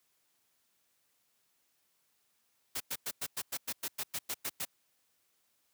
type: noise bursts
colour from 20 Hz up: white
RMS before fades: -36 dBFS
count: 13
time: 2.75-4.652 s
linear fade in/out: 10 ms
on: 54 ms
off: 100 ms
effects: white hiss -75 dBFS RMS until 5.73 s + high-pass 80 Hz 12 dB/octave